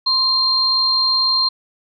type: tone pair together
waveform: sine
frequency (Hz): 1046.5 / 4186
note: C6 / C8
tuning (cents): 0 / 0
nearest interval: 2 octaves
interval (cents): 2400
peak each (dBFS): -23 / -14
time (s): 0.06-1.49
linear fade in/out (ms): 10
effects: none